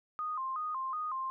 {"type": "tone with vibrato", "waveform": "sine", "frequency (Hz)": 1142, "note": "D6", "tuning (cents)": -49, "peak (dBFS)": -33, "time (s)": [0.19, 1.3], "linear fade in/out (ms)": 0, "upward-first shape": "square", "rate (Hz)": 2.7, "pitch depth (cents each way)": 140, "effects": []}